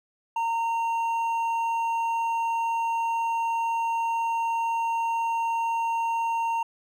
triangle tone with hard clipping, 919 Hz, A#5, 25 cents flat, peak -25 dBFS, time 0.36-6.63 s, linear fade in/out 5 ms, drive 8 dB, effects none

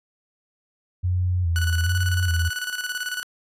sine tone with vibrato, 87.31 Hz, F2, in tune, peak -19 dBFS, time 1.03-2.5 s, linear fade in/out 20 ms, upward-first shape square, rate 1.2 Hz, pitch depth 60 cents each way
sawtooth tone with tremolo, 1480 Hz, F#6, in tune, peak -21 dBFS, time 1.56-3.23 s, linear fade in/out 0 ms, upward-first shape square, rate 18 Hz, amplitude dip 60%
effects resampled to 32000 Hz

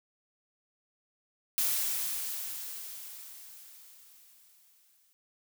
blue noise with exponential decay, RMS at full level -28 dBFS, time 1.58-5.13 s, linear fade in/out 0 ms, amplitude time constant 770 ms, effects none

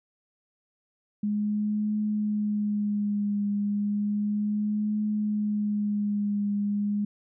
sine tone with vibrato, 207.7 Hz, G#3, in tune, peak -24 dBFS, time 1.23-7.05 s, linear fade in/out 5 ms, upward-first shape triangle, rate 0.33 Hz, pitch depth 34 cents each way, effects none

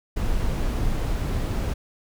brown noise, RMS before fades -24 dBFS, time 0.16-1.74 s, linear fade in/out 10 ms, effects none

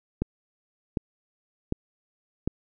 click train, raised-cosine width 3 ms, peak -12 dBFS, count 4, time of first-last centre 0.22-2.476 s, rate 1.33 Hz, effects none

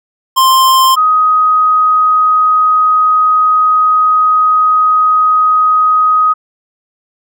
square / sine tone pair in turn, 1049 / 1255.1 Hz, C6 / D#6, +4 / +15 cents, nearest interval minor third, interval 311 cents, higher second, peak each -6 dBFS, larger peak neither, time 0.36-0.96 / 0.96-6.34 s, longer second, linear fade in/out 20 ms, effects none

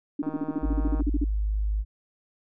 sine tone bursts, 290 Hz, D4, 22 cents flat, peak -23 dBFS, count 15, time 0.19-1.243 s, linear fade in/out 5 ms, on 31 ms, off 42 ms
click train, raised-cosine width 1 ms, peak -26 dBFS, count 122, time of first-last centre 0.23-1.006 s, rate 156 Hz
sine tone, 51.91 Hz, G#1, in tune, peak -23 dBFS, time 0.61-1.85 s, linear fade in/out 50 ms
effects none

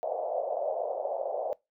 pink band-pass noise, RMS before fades -32 dBFS, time 0.03-1.53 s, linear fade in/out 0 ms, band 530 to 710 Hz, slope 48 dB/octave, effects noise-tail reverb RT60 0.2 s tail -22 dB re dry

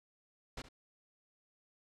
pink noise with echo, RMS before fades -43 dBFS, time 0.57-0.62 s, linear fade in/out 5 ms, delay 68 ms, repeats 1, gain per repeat -14 dB, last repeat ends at 0.688 s, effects low-pass 6000 Hz 12 dB/octave

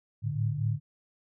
sine tone cluster, 107.2 / 111.6 / 147.2 Hz, A2 / A2 / D3, -45 / +25 / +4 cents, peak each -31 dBFS, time 0.22-0.8 s, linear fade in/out 50 ms, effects none

